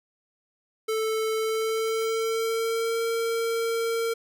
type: tone with pitch glide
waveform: square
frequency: 440 to 458.2 Hz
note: A4 to A#4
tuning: 0 to -30 cents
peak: -25 dBFS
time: 0.88-4.14 s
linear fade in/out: 10 ms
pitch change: +70 cents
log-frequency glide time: 1.35-3.02 s
effects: none